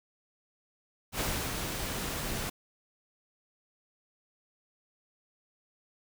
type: noise with ADSR envelope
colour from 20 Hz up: pink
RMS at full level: -31 dBFS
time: 1.12-2.5 s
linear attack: 74 ms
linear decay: 310 ms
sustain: -4 dB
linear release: 8 ms
effects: none